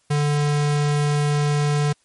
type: tone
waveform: square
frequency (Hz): 146.8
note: D3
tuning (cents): 0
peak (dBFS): -18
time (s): 0.1-1.93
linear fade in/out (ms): 10
effects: white hiss -63 dBFS RMS until 2.04 s + MP3 48 kbps